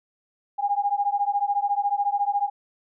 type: beating tone pair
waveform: sine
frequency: 805 / 819 Hz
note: G5 / G#5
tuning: +46 / -24 cents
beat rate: 14 Hz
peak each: -24 dBFS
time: 0.58-2.5 s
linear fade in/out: 20 ms
effects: none